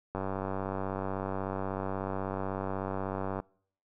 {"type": "click train", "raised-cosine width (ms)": 1, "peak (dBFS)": -20, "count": 314, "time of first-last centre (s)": [0.15, 3.4], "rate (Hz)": 96.3, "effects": ["noise-tail reverb RT60 0.6 s tail -26 dB re dry"]}